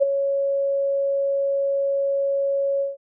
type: tone with ADSR envelope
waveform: sine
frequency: 554.4 Hz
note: C#5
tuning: in tune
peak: -11 dBFS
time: 0-2.97 s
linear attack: 26 ms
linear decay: 12 ms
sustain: -8 dB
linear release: 160 ms
effects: none